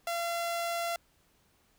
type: tone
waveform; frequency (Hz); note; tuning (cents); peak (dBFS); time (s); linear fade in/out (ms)
sawtooth; 683; F5; -39; -27; 0.07-0.96; 2
effects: pink hiss -68 dBFS RMS until 1.78 s